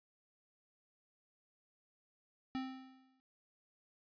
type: tone with exponential decay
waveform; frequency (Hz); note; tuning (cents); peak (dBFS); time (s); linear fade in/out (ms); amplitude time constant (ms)
square; 261.6; C4; 0; -36; 2.55-3.2; 0; 140
effects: resampled to 11025 Hz